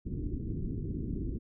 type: low-pass noise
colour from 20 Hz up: pink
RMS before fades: -35 dBFS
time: 0.05-1.39 s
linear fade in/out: 20 ms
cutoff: 370 Hz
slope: 48 dB/octave
effects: none